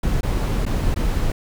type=noise with dropouts; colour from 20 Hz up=brown; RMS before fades=-20 dBFS; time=0.03-1.32 s; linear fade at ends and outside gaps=5 ms; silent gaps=0.21-0.23 / 0.654-0.662 / 0.944-0.96 s; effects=none